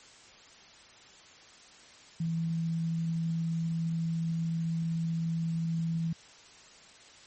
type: tone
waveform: sine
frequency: 164.81 Hz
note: E3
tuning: in tune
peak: -28 dBFS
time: 2.2-6.13 s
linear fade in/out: 5 ms
effects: white hiss -54 dBFS RMS until 7.26 s + MP3 32 kbps